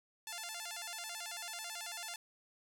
5% pulse tone with vibrato, 781 Hz, G5, 7 cents flat, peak -30 dBFS, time 0.27-2.16 s, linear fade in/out 2 ms, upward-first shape square, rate 9.1 Hz, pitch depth 200 cents each way, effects none

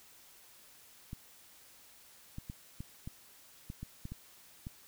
clicks, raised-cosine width 5 ms, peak -29 dBFS, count 10, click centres 1.131 / 2.384 / 2.499 / 2.805 / 3.075 / 3.701 / 3.83 / 4.054 / 4.12 / 4.669 s, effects white hiss -59 dBFS RMS until 4.87 s

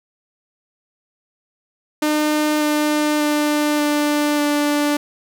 sawtooth tone with pitch steps, 302.7 / 300.3 / 297.8 / 295.4 / 293.1 Hz, D#4 / D4 / D4 / D4 / D4, -48 / +39 / +24 / +10 / -3 cents, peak -12 dBFS, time 2.02-4.97 s, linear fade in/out 5 ms, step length 590 ms, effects none

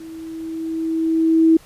sine tone with level ramp, 324 Hz, E4, 30 cents flat, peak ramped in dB -33 to -8 dBFS, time 0-1.57 s, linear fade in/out 5 ms, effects pink hiss -48 dBFS RMS until 1.65 s + resampled to 32000 Hz

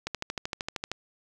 click train, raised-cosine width 0.2 ms, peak -14 dBFS, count 12, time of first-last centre 0.07-0.916 s, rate 13 Hz, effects none

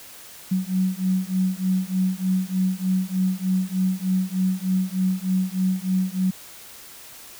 sine beating tone pair, 185 / 188.3 Hz, F#3 / F#3, 0 / +31 cents, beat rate 3.3 Hz, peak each -23 dBFS, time 0.51-6.31 s, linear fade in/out 10 ms, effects white hiss -43 dBFS RMS until 7.39 s

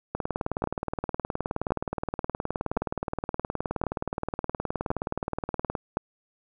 two click trains, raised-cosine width 1 ms, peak -14 / -11 dBFS, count 108 / 6, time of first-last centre 0.15-5.752 / 0.64-5.97 s, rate 19.1 / 0.938 Hz, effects none

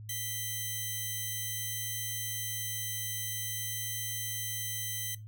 5% pulse tone pair together, 1975.5 / 3120 Hz, B6 / G7, 0 / -9 cents, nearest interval minor sixth, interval 791 cents, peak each -28 dBFS, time 0.09-5.15 s, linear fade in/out 5 ms, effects noise-tail reverb RT60 0.2 s tail -19 dB re dry + added 107 Hz sine -43 dBFS peak until 5.27 s

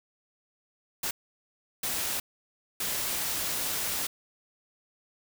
white noise bursts at uneven times, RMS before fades -31 dBFS, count 3, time 1.03-1.11 / 1.83-2.2 / 2.8-4.07 s, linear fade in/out 5 ms, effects none

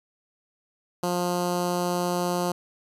10% pulse tone with notch filter, 177 Hz, F3, 23 cents sharp, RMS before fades -26 dBFS, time 1.03-2.52 s, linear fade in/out 5 ms, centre 2300 Hz, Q 1.2, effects resampled to 32000 Hz

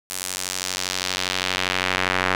square tone with band-pass filter sweep, 46.25 Hz, F#1, in tune, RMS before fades -25 dBFS, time 0.1-2.35 s, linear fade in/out 0 ms, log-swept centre 9600 to 1700 Hz, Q 1.1, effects none

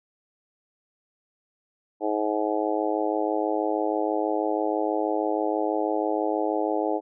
harmonic tone, 106.2 Hz, G#2, 39 cents sharp, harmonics 3 / 4 / 5 / 6 / 7 / 8, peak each -28 / -29 / -30 / -31 / -31 / -32 dBFS, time 2-7.01 s, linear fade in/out 50 ms, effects none

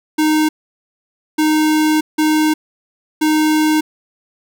square tone bursts at uneven times, 309 Hz, D#4, 12 cents flat, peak -12 dBFS, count 4, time 0.18-0.49 / 1.38-2.01 / 2.18-2.54 / 3.21-3.81 s, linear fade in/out 10 ms, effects none

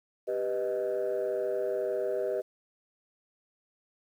sine chord, G augmented, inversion none, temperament equal, 392 / 493.9 / 622.3 Hz, G4 / B4 / D#5, 0 / 0 / 0 cents, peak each -31 dBFS, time 0.27-2.42 s, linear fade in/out 20 ms, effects tanh soft clip ceiling -23 dBFS + 10-bit

